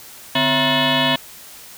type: tone with frequency modulation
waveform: sine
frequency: 1355 Hz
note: E6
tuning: 47 cents sharp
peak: -14 dBFS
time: 0.35-1.16 s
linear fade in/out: 5 ms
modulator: 403 Hz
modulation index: 5.7
effects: white hiss -40 dBFS RMS until 1.77 s